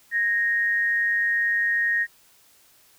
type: tone pair together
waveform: sine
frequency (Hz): 1662.4 / 1864.7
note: G#6 / A#6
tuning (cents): +1 / 0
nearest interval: major second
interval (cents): 199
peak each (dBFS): -30 / -20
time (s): 0.11-2.07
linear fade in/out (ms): 50
effects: white hiss -57 dBFS RMS until 2.98 s